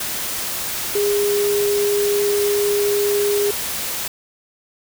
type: tone in noise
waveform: sine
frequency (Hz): 409.4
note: G#4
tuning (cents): -25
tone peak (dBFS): -16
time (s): 0.95-3.51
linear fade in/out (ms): 5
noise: white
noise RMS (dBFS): -25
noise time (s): 0-4.08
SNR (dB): +6
effects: none